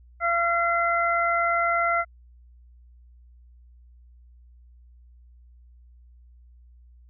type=harmonic tone; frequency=683 Hz; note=F5; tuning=39 cents flat; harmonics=1 / 2 / 3; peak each=-25 / -23 / -27 dBFS; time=0.2-2.05 s; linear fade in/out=50 ms; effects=added 60 Hz sine -49 dBFS peak until 7.09 s